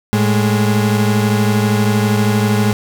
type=tone pair together; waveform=35% pulse; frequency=110 / 207.4 Hz; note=A2 / G#3; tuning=0 / -2 cents; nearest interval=major seventh; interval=1098 cents; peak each=-13 dBFS; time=0.13-2.73 s; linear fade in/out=0 ms; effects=none